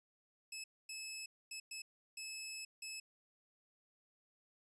15% pulse tone bursts at uneven times, 2600 Hz, E7, 24 cents flat, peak -37 dBFS, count 6, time 0.52-0.64 / 0.89-1.26 / 1.51-1.6 / 1.71-1.82 / 2.17-2.65 / 2.82-3 s, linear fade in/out 5 ms, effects resampled to 22050 Hz

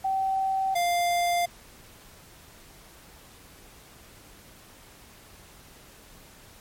sine / square tone pair in turn, 770 / 697.7 Hz, G5 / F5, -31 / -2 cents, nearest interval major second, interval 171 cents, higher first, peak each -23 dBFS, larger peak neither, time 0.04-0.75 / 0.75-1.46 s, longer neither, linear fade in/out 10 ms, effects pink hiss -51 dBFS RMS until 6.6 s + MP3 64 kbps

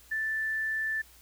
sine tone, 1762 Hz, A6, 2 cents sharp, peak -28 dBFS, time 0.11-1.02 s, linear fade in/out 10 ms, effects added 60 Hz sine -59 dBFS peak until 1.21 s + white hiss -57 dBFS RMS until 1.21 s

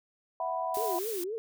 sine chord, E suspended second, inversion none, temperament equal, 659.3 / 740 / 987.8 Hz, E5 / F#5 / B5, 0 / 0 / 0 cents, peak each -34 dBFS, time 0.4-0.99 s, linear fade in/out 2 ms
blue noise, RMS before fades -39 dBFS, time 0.74-1.24 s, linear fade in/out 5 ms
sine tone with vibrato, 398.3 Hz, G4, 28 cents sharp, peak -32 dBFS, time 0.77-1.38 s, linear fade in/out 0 ms, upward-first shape triangle, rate 3.9 Hz, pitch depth 280 cents each way
effects none

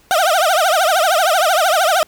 30% pulse tone with vibrato, 689 Hz, F5, 24 cents flat, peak -9 dBFS, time 0.11-2.03 s, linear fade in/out 0 ms, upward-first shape triangle, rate 13 Hz, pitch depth 260 cents each way, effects pink hiss -52 dBFS RMS until 2.07 s

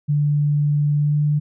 sine tone with pitch glide, 146.83 to 148.36 Hz, D3 to D3, 0 to +18 cents, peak -15 dBFS, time 0.08-1.4 s, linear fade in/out 20 ms, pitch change +18 cents, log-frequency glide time 0.97-1.18 s, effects none

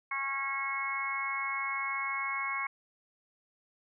harmonic tone, 273.7 Hz, C#4, 22 cents flat, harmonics 3 / 4 / 5 / 6 / 7 / 8, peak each -46 / -35 / -46 / -43 / -44 / -34 dBFS, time 0.11-2.67 s, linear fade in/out 5 ms, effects none

